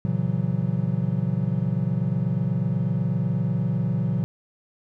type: chord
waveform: triangle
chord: F# dominant seventh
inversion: first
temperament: equal with one note detuned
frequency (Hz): 116.54 / 136.84 / 164.81 / 185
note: A#2 / C#3 / E3 / F#3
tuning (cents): 0 / -22 / 0 / 0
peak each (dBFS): -25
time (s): 0.05-4.24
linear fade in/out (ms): 0
effects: none